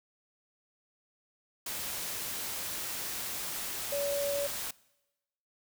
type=tone in noise; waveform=sine; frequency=568 Hz; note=C#5; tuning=42 cents sharp; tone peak=-30 dBFS; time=3.92-4.47 s; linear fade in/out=5 ms; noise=white; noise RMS=-37 dBFS; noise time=1.66-4.71 s; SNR=+4 dB; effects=noise-tail reverb RT60 1.0 s tail -23 dB re dry